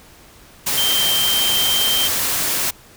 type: tone in noise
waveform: sine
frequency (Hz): 3141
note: G7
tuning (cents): +3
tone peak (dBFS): -17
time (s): 0.77-2.08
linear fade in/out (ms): 10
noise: white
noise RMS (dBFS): -20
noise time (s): 0.66-2.71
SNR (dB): 0
effects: pink hiss -46 dBFS RMS until 2.96 s